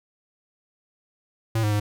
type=tone with pitch steps; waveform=square; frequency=112.3 / 105.3 / 104.1 Hz; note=A2 / G#2 / G#2; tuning=+36 / +24 / +5 cents; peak=-21 dBFS; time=1.55-1.799 s; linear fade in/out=5 ms; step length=83 ms; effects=none